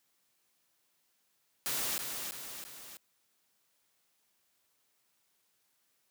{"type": "noise with echo", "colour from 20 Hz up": "white", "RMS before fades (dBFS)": -34, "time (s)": [1.66, 1.98], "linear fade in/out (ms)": 0, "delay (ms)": 330, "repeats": 3, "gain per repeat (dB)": -5, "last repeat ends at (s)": 2.97, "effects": ["white hiss -75 dBFS RMS until 6.1 s", "high-pass 100 Hz 12 dB/octave"]}